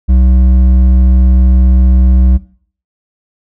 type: tone with hard clipping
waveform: sine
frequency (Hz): 63.2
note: B1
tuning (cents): +41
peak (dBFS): -6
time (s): 0.08-2.38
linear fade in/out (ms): 20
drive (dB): 7
effects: noise-tail reverb RT60 0.5 s tail -18 dB re dry